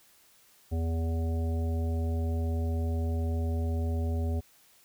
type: harmonic tone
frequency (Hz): 82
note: E2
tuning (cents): -9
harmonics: 1 / 3 / 5 / 7 / 9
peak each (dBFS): -27 / -37 / -41 / -44 / -46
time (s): 0.71-4.41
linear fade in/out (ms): 20
effects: white hiss -61 dBFS RMS until 4.84 s